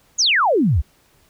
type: exponential sweep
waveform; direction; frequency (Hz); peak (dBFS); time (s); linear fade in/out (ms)
sine; down; 7080 to 60.6; -13; 0.18-0.82; 20
effects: pink hiss -57 dBFS RMS until 1.29 s